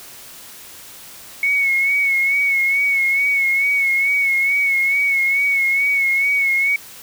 sine tone with vibrato, 2205 Hz, C#7, 10 cents flat, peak -14 dBFS, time 1.43-6.76 s, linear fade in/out 2 ms, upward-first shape sine, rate 2.3 Hz, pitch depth 43 cents each way, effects white hiss -39 dBFS RMS until 7.02 s

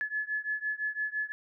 sine beating tone pair, 1711 / 1716.9 Hz, A6 / A6, -49 / -43 cents, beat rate 5.9 Hz, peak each -33 / -34 dBFS, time 0.01-1.32 s, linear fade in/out 0 ms, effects none

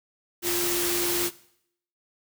sine tone in noise, 349.2 Hz, F4, in tune, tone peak -28 dBFS, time 0.42-1.31 s, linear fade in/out 50 ms, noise white, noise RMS -27 dBFS, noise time 0.42-1.31 s, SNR -4 dB, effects noise-tail reverb RT60 0.7 s tail -19 dB re dry

